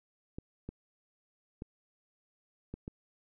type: clicks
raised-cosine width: 3 ms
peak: -27 dBFS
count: 5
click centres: 0.385 / 0.69 / 1.621 / 2.74 / 2.879 s
effects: none